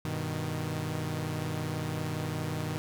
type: chord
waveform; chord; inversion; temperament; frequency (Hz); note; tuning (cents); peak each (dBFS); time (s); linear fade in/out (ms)
sawtooth; G augmented; none; equal; 98 / 123.47 / 155.56; G2 / B2 / D#3; 0 / 0 / 0; -34 / -33 / -30; 0.05-2.78; 0
effects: none